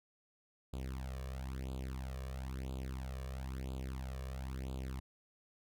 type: tone with flanger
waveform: sawtooth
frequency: 65.4 Hz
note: C2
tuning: in tune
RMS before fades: -42 dBFS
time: 0.73-5 s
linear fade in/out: 5 ms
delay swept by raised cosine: 0.26 to 1.76 ms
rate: 1 Hz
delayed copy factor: +0.9
effects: none